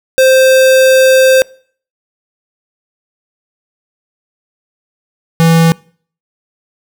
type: tone pair in turn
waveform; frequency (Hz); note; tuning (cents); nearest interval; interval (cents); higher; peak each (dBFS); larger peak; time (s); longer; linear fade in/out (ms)
square; 523.3 / 164.83; C5 / E3; 0 / 0; octave + minor sixth; 2000; first; -5 / -6; first; 0.18-1.42 / 5.4-5.72; first; 0
effects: noise-tail reverb RT60 0.5 s tail -25 dB re dry